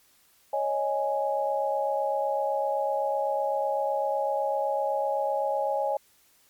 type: chord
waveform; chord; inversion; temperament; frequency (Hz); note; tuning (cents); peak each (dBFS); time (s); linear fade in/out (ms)
sine; C# suspended second; none; equal; 554.4 / 622.3 / 830.6; C#5 / D#5 / G#5; 0 / 0 / 0; -28 / -30 / -28; 0.53-5.97; 5
effects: white hiss -62 dBFS RMS until 6.49 s + MP3 96 kbps